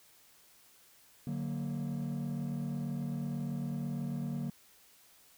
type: chord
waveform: triangle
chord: D augmented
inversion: none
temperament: equal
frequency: 146.83 / 185 / 233.1 Hz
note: D3 / F#3 / A#3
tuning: 0 / 0 / 0 cents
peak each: -34 / -37 / -35 dBFS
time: 1.27-4.5 s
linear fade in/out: 2 ms
effects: tanh soft clip ceiling -28 dBFS + white hiss -62 dBFS RMS until 5.37 s